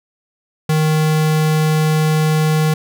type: tone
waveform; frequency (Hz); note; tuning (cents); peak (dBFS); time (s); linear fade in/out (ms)
square; 155.56; D#3; 0; -13; 0.69-2.74; 5
effects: none